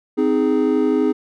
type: chord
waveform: triangle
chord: Ab major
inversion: first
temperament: just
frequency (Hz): 259.6 / 311.5 / 415.3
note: C4 / Eb4 / Ab4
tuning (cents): -13 / +2 / 0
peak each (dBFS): -17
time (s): 0.17-1.13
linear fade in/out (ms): 20
effects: none